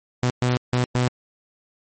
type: tone bursts at uneven times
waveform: sawtooth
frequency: 124.3 Hz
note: B2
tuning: 12 cents sharp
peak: -14 dBFS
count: 4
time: 0.23-0.3 / 0.42-0.57 / 0.73-0.84 / 0.95-1.08 s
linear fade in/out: 0 ms
effects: MP3 32 kbps